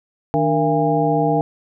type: tone cluster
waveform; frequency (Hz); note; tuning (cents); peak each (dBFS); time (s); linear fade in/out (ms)
sine; 156 / 295.4 / 466.4 / 678 / 813; D#3 / D4 / A#4 / E5 / G#5; +5 / +10 / +1 / +49 / -37; -21; 0.34-1.41; 0
effects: none